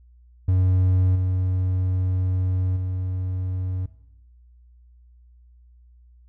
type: tone with level steps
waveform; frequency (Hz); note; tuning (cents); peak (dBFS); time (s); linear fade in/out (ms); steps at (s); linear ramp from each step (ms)
triangle; 92.5; F#2; 0; -14 / -18 / -22; 0.48-3.86; 5; 1.15 / 2.76; 10
effects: noise-tail reverb RT60 0.8 s tail -17 dB re dry + added 60 Hz sine -49 dBFS peak until 6.28 s